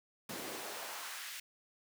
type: noise with high-pass filter sweep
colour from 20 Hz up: pink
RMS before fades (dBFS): -44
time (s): 0.29-1.4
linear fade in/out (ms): 5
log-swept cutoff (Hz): 200 to 2300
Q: 1.2
effects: none